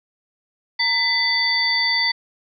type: tone cluster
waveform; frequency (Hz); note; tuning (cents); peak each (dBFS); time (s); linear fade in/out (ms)
sine; 926 / 2004 / 3494 / 4581; A#5 / B6 / A7 / D8; -12 / +25 / -13 / -44; -29 / -20 / -28 / -20; 0.79-2.12; 10
effects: none